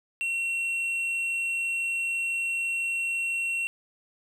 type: tone with tanh clipping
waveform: sine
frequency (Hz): 2726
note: F7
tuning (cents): -43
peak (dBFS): -27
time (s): 0.21-3.67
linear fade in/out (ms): 0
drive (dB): 5
effects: none